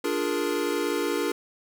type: chord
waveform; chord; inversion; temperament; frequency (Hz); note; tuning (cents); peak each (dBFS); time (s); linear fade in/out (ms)
square; Bb dominant seventh; first; equal; 293.7 / 349.2 / 415.3 / 466.2; D4 / F4 / Ab4 / Bb4; 0 / 0 / 0 / 0; -31; 0.04-1.32; 5
effects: none